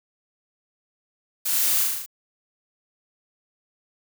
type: noise with echo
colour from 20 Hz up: blue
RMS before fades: -25 dBFS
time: 1.45-1.84 s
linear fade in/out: 10 ms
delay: 37 ms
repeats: 6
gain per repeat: -2 dB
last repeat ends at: 2.062 s
effects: none